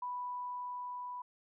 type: tone with level ramp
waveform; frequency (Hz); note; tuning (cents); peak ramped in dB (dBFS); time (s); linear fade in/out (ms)
sine; 987.8; B5; 0; -36 to -40; 0.02-1.22; 5
effects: none